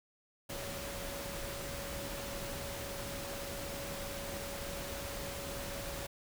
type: tone in noise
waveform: sine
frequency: 560 Hz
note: C#5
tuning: 18 cents sharp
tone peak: -45 dBFS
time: 0.49-6.07 s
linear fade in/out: 10 ms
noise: pink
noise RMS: -42 dBFS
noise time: 0.49-6.07 s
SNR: -6 dB
effects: none